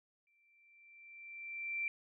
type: tone with exponential growth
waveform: sine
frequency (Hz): 2349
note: D7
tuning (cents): 0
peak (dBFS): -33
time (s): 0.27-1.88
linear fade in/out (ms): 1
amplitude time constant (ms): 350
effects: none